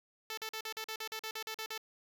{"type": "tone bursts", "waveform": "5% pulse", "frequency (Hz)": 440, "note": "A4", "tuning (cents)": 0, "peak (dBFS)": -27, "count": 13, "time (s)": [0.3, 1.778], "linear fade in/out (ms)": 2, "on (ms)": 74, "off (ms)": 43, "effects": []}